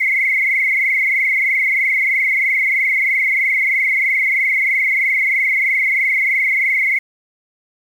sine tone with frequency modulation, 2126 Hz, C7, 27 cents sharp, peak -13 dBFS, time 0-6.99 s, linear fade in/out 10 ms, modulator 23.1 Hz, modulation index 4.3, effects 7-bit

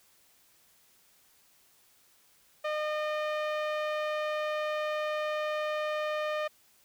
sawtooth tone with low-pass filter, 609 Hz, D#5, 37 cents flat, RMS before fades -32 dBFS, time 2.64-6.48 s, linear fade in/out 10 ms, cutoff 2700 Hz, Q 0.9, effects white hiss -64 dBFS RMS until 6.84 s

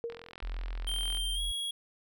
sine tone with exponential decay, 466.2 Hz, A#4, in tune, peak -30 dBFS, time 0.04-0.32 s, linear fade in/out 0 ms, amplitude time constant 59 ms
click train, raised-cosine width 0.3 ms, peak -29 dBFS, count 47, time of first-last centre 0.1-1.172 s, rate 42.9 Hz
sine tone, 41.14 Hz, E1, 3 cents flat, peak -33 dBFS, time 0.42-1.52 s, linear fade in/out 10 ms
square tone with pitch glide, 3159 to 3316 Hz, G7 to G#7, +13 to -3 cents, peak -33 dBFS, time 0.87-1.71 s, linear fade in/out 5 ms, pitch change +84 cents, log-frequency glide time 1.35-1.4 s
effects none

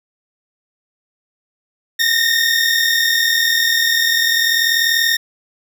20% pulse tone pair together, 1818 / 1858.3 Hz, A#6 / A#6, -44 / -6 cents, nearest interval unison, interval 38 cents, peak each -11 dBFS, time 1.99-5.17 s, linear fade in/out 10 ms, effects none

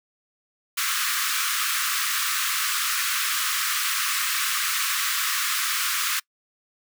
pink high-pass noise, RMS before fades -25 dBFS, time 0.77-6.2 s, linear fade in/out 10 ms, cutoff 1100 Hz, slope 96 dB/octave, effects noise-tail reverb RT60 0.1 s tail -25 dB re dry

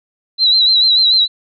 sine tone with vibrato, 4000 Hz, B7, 21 cents sharp, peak -8 dBFS, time 0.38-1.28 s, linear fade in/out 50 ms, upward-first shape sine, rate 6.8 Hz, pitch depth 67 cents each way, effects none

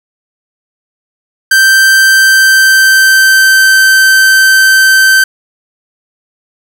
45% pulse tone with pitch glide, 1562 to 1549.4 Hz, G6 to G6, -7 to -21 cents, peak -3 dBFS, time 1.51-5.24 s, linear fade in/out 5 ms, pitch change -14 cents, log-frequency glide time 1.94-3.8 s, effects none

